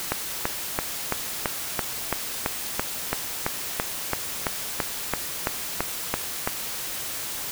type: click train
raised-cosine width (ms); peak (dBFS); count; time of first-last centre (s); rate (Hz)
0.5; -7; 20; 0.12-6.475; 2.99
effects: white hiss -32 dBFS RMS until 7.51 s